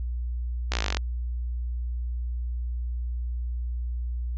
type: slowing click train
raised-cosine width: 0.2 ms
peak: -9 dBFS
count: 14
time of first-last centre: 0.72-0.97 s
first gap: 16 ms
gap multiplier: 1.03
effects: added 60 Hz sine -27 dBFS peak until 4.37 s + resampled to 16000 Hz